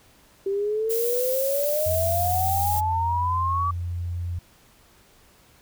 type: exponential sweep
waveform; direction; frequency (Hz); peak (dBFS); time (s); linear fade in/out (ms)
sine; up; 387.8 to 1157; -22; 0.46-3.71; 5
type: noise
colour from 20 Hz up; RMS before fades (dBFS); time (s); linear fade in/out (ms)
violet; -29; 0.89-2.81; 20
type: tone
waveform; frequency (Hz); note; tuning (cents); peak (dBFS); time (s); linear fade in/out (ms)
sine; 87.2; F2; -2; -26; 1.86-4.39; 5
effects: pink hiss -56 dBFS RMS until 5.61 s